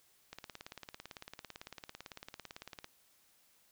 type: click train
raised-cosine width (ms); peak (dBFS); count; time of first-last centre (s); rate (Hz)
0.2; -28; 46; 0.33-2.844; 17.9
effects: white hiss -69 dBFS RMS until 3.71 s